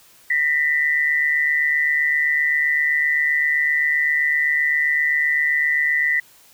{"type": "tone pair together", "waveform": "sine", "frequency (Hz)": [1827.8, 1975.5], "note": ["A#6", "B6"], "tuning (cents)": [-35, 0], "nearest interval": "minor second", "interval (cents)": 135, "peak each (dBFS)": [-23, -17], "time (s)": [0.3, 6.2], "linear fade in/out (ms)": 5, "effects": ["white hiss -51 dBFS RMS until 6.53 s"]}